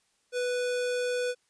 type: tone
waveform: square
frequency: 493.9 Hz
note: B4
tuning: in tune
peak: -28 dBFS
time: 0.32-1.35 s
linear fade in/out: 50 ms
effects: white hiss -71 dBFS RMS until 1.49 s + resampled to 22050 Hz